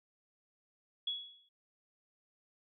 sine tone with exponential decay, 3364 Hz, G#7, 22 cents sharp, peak -31 dBFS, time 1.07-1.49 s, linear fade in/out 5 ms, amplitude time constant 90 ms, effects none

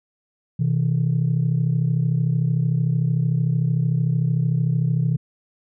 sine tone pair together, 126.67 / 160 Hz, B2 / D#3, +44 / +49 cents, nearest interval major third, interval 405 cents, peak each -19 dBFS, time 0.59-5.17 s, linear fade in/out 10 ms, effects tanh soft clip ceiling -12 dBFS

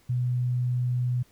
sine tone, 124 Hz, B2, 7 cents sharp, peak -23 dBFS, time 0.09-1.23 s, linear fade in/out 10 ms, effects pink hiss -61 dBFS RMS until 1.31 s

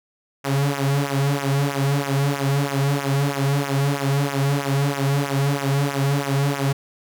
sawtooth tone with flanger, 139.7 Hz, C#3, 14 cents sharp, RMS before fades -21 dBFS, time 0.44-6.73 s, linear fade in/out 10 ms, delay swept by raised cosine 0.22 to 4.02 ms, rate 3.1 Hz, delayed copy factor -0.9, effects none

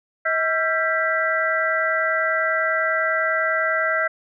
sine tone cluster, 640 / 1355 / 1585 / 1970 Hz, D#5 / E6 / G6 / B6, +49 / +47 / +19 / -5 cents, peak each -24 dBFS, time 0.25-4.08 s, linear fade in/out 10 ms, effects none

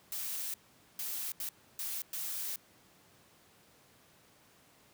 blue noise bursts at uneven times, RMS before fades -38 dBFS, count 5, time 0.12-0.54 / 0.99-1.32 / 1.4-1.49 / 1.79-2.02 / 2.13-2.56 s, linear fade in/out 2 ms, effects pink hiss -63 dBFS RMS until 4.93 s + high-pass 100 Hz 12 dB/octave

